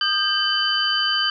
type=tone cluster; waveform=sine; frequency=1225 / 1583 / 3038 / 4653 Hz; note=D#6 / G6 / F#7 / D8; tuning=-27 / +17 / +45 / -17 cents; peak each=-27 / -24 / -21 / -25 dBFS; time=0.01-1.3 s; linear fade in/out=2 ms; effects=none